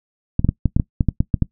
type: clicks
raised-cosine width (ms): 5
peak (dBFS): -3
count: 11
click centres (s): 0.394 / 0.446 / 0.49 / 0.657 / 0.765 / 0.798 / 1.008 / 1.087 / 1.205 / 1.342 / 1.423
effects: noise-tail reverb RT60 0.1 s tail -20 dB re dry